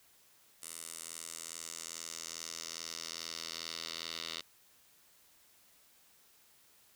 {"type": "tone with band-pass filter sweep", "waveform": "10% pulse", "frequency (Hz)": 82.4, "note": "E2", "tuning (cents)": 0, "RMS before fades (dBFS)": -44, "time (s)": [0.62, 4.41], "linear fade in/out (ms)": 5, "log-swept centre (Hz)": [9400, 4000], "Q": 2.3, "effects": ["white hiss -65 dBFS RMS until 6.95 s"]}